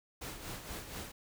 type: noise with tremolo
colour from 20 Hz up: pink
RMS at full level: -42 dBFS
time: 0.21-1.12 s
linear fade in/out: 10 ms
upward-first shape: sine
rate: 4.2 Hz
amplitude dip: 55%
effects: none